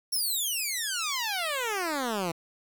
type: exponential sweep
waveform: 10% pulse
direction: down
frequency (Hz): 5600 to 161.1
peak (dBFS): -20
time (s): 0.12-2.32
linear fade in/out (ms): 10
effects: 9-bit